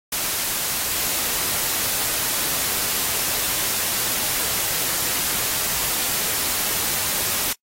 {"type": "noise", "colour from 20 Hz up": "white", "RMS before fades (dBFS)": -23, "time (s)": [0.12, 7.53], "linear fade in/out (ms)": 5, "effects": ["noise-tail reverb RT60 0.1 s tail -25 dB re dry", "AAC 48 kbps"]}